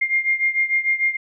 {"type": "beating tone pair", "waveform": "sine", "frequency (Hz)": [2115, 2121.7], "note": ["C7", "C7"], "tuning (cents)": [18, 24], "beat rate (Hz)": 6.7, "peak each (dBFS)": [-19, -22], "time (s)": [0.01, 1.17], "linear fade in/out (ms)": 10, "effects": []}